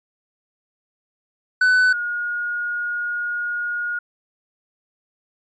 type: tone pair in turn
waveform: triangle / sine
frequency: 1500 / 1436.4 Hz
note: F#6 / F6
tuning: +23 / +48 cents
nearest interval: minor second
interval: 75 cents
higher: first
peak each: -11 / -22 dBFS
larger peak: first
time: 1.61-1.93 / 1.93-3.99 s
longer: second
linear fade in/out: 5 ms
effects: resampled to 16000 Hz